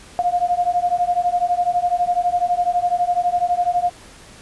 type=beating tone pair; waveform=sine; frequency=703 / 715 Hz; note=F5 / F5; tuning=+11 / +41 cents; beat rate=12 Hz; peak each=-19 dBFS; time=0.19-3.9 s; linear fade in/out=0 ms; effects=pink hiss -43 dBFS RMS until 4.41 s + resampled to 24000 Hz